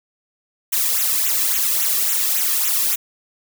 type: noise with flanger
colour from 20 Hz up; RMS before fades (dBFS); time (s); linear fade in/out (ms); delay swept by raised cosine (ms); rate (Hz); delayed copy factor
blue; -19; 0.72-2.96; 10; 0.2 to 1.4; 3.6; -0.95
effects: none